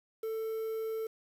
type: tone with quantisation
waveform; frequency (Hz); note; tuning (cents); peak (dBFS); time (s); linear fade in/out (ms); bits
triangle; 443.7; A4; +14; -31; 0.23-1.07; 5; 9
effects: none